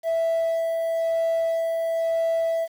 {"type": "tone with tremolo", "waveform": "triangle", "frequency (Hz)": 659.3, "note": "E5", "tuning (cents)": 0, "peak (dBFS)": -17, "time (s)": [0.03, 2.68], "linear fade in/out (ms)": 50, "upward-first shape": "sine", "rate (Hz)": 1, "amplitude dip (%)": 30, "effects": ["tanh soft clip ceiling -15 dBFS", "8-bit"]}